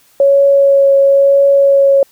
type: tone with vibrato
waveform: sine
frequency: 554.4 Hz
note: C#5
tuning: in tune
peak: -5 dBFS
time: 0.2-2.03 s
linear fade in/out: 2 ms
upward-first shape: triangle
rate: 0.99 Hz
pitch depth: 12 cents each way
effects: white hiss -50 dBFS RMS until 2.11 s